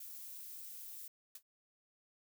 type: noise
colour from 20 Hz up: violet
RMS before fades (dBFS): -49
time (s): 0-1.08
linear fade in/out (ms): 5
type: noise with exponential decay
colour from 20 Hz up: blue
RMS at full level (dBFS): -43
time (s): 1.35-1.43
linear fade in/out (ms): 5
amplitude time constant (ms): 16
effects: none